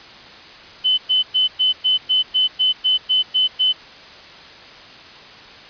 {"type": "tone bursts", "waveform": "sine", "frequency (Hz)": 3032, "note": "F#7", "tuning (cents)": 42, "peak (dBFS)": -13, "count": 12, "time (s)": [0.84, 3.73], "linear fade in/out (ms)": 20, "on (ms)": 140, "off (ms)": 110, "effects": ["white hiss -40 dBFS RMS until 5.69 s", "resampled to 11025 Hz"]}